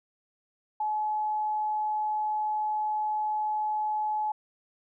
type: tone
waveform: sine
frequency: 853 Hz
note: G#5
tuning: 46 cents sharp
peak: -26 dBFS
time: 0.8-4.32 s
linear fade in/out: 5 ms
effects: none